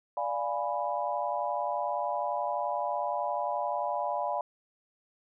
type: chord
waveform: sine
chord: D diminished seventh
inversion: none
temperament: equal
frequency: 587.3 / 698.5 / 830.6 / 987.8 Hz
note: D5 / F5 / Ab5 / Cb6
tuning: 0 / 0 / 0 / 0 cents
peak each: -34 dBFS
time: 0.17-4.41 s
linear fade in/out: 2 ms
effects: none